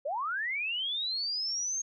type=linear sweep; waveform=sine; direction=up; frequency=523.3 to 6490 Hz; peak=-30 dBFS; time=0.05-1.82 s; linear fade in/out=10 ms; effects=none